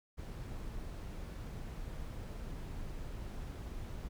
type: noise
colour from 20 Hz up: brown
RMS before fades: -43 dBFS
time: 0.17-4.09 s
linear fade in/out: 20 ms
effects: none